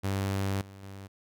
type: tone with level steps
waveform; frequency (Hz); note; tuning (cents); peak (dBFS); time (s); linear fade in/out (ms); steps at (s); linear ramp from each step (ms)
sawtooth; 97.7; G2; -5; -24 / -42 / -38; 0.03-1.08; 20; 0.61 / 0.83; 2
effects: none